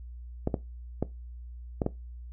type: clicks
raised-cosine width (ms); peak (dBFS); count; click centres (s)
2; -13; 5; 0.474 / 0.542 / 1.026 / 1.818 / 1.864
effects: noise-tail reverb RT60 0.2 s tail -18 dB re dry + added 60 Hz sine -40 dBFS peak until 2.32 s